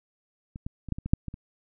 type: clicks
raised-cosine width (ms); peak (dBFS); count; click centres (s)
5; -26 / -21 / -25 / -14 / -23 / -20 / -6 / -21 / -26; 9; 0.559 / 0.665 / 0.887 / 0.923 / 0.985 / 1.06 / 1.135 / 1.283 / 1.341
effects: none